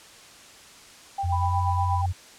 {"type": "tone with tremolo", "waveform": "sine", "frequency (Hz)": 790, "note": "G5", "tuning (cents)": 13, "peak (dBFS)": -24, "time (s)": [1.18, 2.06], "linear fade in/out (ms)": 5, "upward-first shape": "sine", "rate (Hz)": 8.3, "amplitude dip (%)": 80}
{"type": "tone with pitch glide", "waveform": "sine", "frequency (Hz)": [87.31, 90.39], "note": ["F2", "F#2"], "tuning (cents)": [0, -40], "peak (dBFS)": -23, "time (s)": [1.23, 2.13], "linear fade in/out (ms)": 20, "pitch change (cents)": 60, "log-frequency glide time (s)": [1.35, 1.49]}
{"type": "tone", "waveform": "sine", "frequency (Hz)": 990, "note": "B5", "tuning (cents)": 4, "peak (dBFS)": -27, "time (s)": [1.32, 2.02], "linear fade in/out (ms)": 10}
{"effects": ["white hiss -48 dBFS RMS until 2.38 s", "low-pass 8000 Hz 12 dB/octave"]}